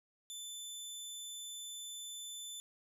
20% pulse tone, 3520 Hz, A7, in tune, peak -38 dBFS, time 0.3-2.6 s, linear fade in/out 0 ms, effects none

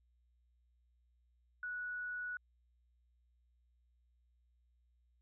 sine tone, 1470 Hz, F#6, 12 cents flat, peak -39 dBFS, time 1.63-2.37 s, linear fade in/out 2 ms, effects added 60 Hz sine -70 dBFS peak until 5.21 s

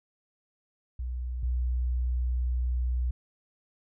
sine tone pair in turn, 61.74 / 61.74 Hz, B1 / B1, 0 / 0 cents, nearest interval unison, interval 0 cents, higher neither, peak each -30 / -24 dBFS, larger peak second, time 0.99-1.43 / 1.43-3.11 s, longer second, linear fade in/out 5 ms, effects tanh soft clip ceiling -21 dBFS

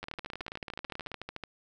two click trains, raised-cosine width 0.3 ms, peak -22 / -23 dBFS, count 20 / 21, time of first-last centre 0.04-1.437 / 0.03-1.117 s, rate 13.6 / 18.4 Hz, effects none

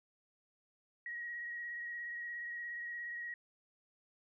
sine tone with vibrato, 1900 Hz, A#6, 33 cents sharp, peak -40 dBFS, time 1.06-3.34 s, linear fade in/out 2 ms, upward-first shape triangle, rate 17 Hz, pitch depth 24 cents each way, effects none

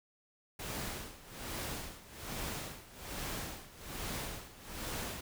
pink noise with tremolo, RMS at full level -39 dBFS, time 0.59-5.21 s, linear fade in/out 5 ms, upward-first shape sine, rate 1.2 Hz, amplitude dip 85%, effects none

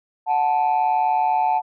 sine tone pair together, 736.6 / 876 Hz, F#5 / A5, -8 / -8 cents, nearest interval minor third, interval 300 cents, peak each -18 / -17 dBFS, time 0.26-1.62 s, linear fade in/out 50 ms, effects tanh soft clip ceiling -13 dBFS

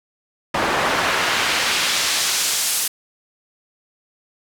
pink noise with band-pass filter sweep, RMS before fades -20 dBFS, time 0.54-2.88 s, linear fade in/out 5 ms, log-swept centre 870 to 10000 Hz, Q 0.73, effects none

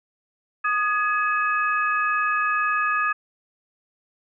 sine tone cluster, 1237 / 1679 / 2557 Hz, D#6 / G#6 / D#7, -10 / +18 / +47 cents, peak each -22 / -24 / -29 dBFS, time 0.64-3.13 s, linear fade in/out 10 ms, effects none

